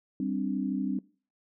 sine chord, G suspended fourth, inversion none, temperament just, 196 / 261.3 / 294 Hz, G3 / C4 / D4, 0 / -2 / +2 cents, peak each -32 / -31 / -33 dBFS, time 0.2-0.99 s, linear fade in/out 2 ms, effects noise-tail reverb RT60 0.4 s tail -22 dB re dry

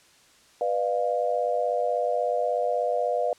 sine chord, B diminished, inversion none, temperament equal with one note detuned, 493.9 / 602.1 / 698.5 Hz, B4 / D5 / F5, 0 / +43 / 0 cents, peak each -27 dBFS, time 0.61-3.33 s, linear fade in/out 2 ms, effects white hiss -57 dBFS RMS until 3.38 s + low-pass 8000 Hz 12 dB/octave

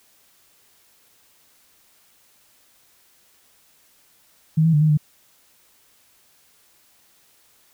sine tone with pitch steps, 157.9 / 163.1 / 148.9 / 155 / 150.1 Hz, D#3 / E3 / D3 / D#3 / D3, +26 / -18 / +24 / -6 / +38 cents, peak -13 dBFS, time 4.57-4.975 s, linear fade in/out 10 ms, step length 81 ms, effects white hiss -58 dBFS RMS until 7.73 s

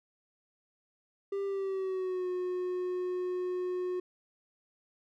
triangle tone with pitch glide, 395.9 to 363 Hz, G4 to F#4, +17 to -33 cents, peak -29 dBFS, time 1.32-4 s, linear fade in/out 5 ms, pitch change -150 cents, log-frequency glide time 1.45-2.28 s, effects none

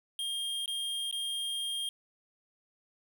square tone with dropouts, 3218 Hz, G7, 45 cents sharp, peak -33 dBFS, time 0.19-1.89 s, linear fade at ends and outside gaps 1 ms, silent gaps 0.659-0.678 / 1.112-1.126 s, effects none

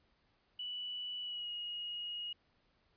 sine tone with pitch glide, 2959 to 2883 Hz, F#7 to F#7, -1 to -46 cents, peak -39 dBFS, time 0.59-2.33 s, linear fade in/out 5 ms, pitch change -45 cents, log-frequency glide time 1.21-1.51 s, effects pink hiss -74 dBFS RMS until 2.96 s + resampled to 11025 Hz

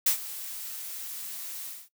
blue noise with ADSR envelope, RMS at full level -21 dBFS, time 0.06-1.89 s, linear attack 7 ms, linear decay 100 ms, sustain -17 dB, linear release 230 ms, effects noise-tail reverb RT60 0.1 s tail -18 dB re dry

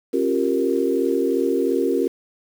sine chord, G half-diminished seventh, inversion second, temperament equal with one note detuned, 271.9 / 349.2 / 392 / 466.2 Hz, Db4 / F4 / G4 / Bb4, -33 / 0 / 0 / 0 cents, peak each -23 dBFS, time 0.13-2.08 s, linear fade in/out 10 ms, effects 7-bit

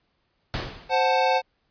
pink noise with exponential decay, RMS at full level -26 dBFS, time 0.54-1.1 s, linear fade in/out 0 ms, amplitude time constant 120 ms
square chord, F# diminished, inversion second, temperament equal, 523.3 / 740 / 880 Hz, C5 / F#5 / A5, 0 / 0 / 0 cents, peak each -24 dBFS, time 0.89-1.42 s, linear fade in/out 50 ms
effects pink hiss -71 dBFS RMS until 1.7 s + resampled to 11025 Hz

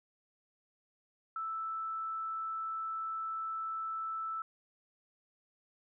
sine tone, 1318.5 Hz, E6, in tune, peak -35 dBFS, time 1.36-4.42 s, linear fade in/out 2 ms, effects none

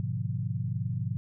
sine chord, G# diminished seventh, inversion none, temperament equal, 103.83 / 123.47 / 146.83 / 174.61 Hz, G#2 / B2 / D3 / F3, 0 / 0 / 0 / 0 cents, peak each -33 / -32 / -37 / -37 dBFS, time 0-1.17 s, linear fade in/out 0 ms, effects none

